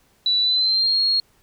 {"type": "tone with pitch glide", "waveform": "sine", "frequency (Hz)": [3951, 4284], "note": ["B7", "C8"], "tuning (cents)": [0, 40], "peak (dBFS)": -16, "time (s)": [0.26, 1.2], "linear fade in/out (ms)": 2, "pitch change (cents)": 140, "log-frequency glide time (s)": [0.41, 0.99], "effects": ["pink hiss -60 dBFS RMS until 1.42 s"]}